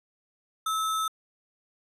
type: tone with sample-and-hold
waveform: sine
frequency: 1300 Hz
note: E6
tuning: 24 cents flat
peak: -25 dBFS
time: 0.66-1.08 s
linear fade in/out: 5 ms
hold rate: 4900 Hz
effects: resampled to 32000 Hz